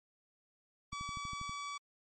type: tone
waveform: sawtooth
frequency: 1145 Hz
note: D6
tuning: 44 cents flat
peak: -36 dBFS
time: 0.92-1.78 s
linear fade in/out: 10 ms
type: click train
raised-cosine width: 5 ms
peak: -35 dBFS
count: 8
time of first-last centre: 0.93-1.495 s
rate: 12.4 Hz
effects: MP3 32 kbps